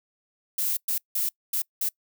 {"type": "noise bursts at uneven times", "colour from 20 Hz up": "violet", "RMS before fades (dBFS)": -26, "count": 5, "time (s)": [[0.58, 0.77], [0.88, 0.98], [1.15, 1.29], [1.53, 1.62], [1.81, 1.89]], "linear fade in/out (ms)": 5, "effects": ["noise-tail reverb RT60 0.1 s tail -25 dB re dry"]}